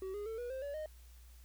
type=tone with pitch steps; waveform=triangle; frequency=380.2 / 412.2 / 446.9 / 484.6 / 525.4 / 569.7 / 617.6 Hz; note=F#4 / G#4 / A4 / B4 / C5 / C#5 / D#5; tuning=+47 / -13 / +27 / -33 / +7 / +47 / -13 cents; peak=-37 dBFS; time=0.02-0.86 s; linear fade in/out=2 ms; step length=120 ms; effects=added 60 Hz sine -54 dBFS peak until 1.44 s + white hiss -66 dBFS RMS until 1.44 s